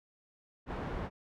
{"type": "low-pass noise", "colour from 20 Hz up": "pink", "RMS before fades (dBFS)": -38, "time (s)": [0.66, 1.1], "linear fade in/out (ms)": 50, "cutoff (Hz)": 1400, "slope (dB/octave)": 12, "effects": []}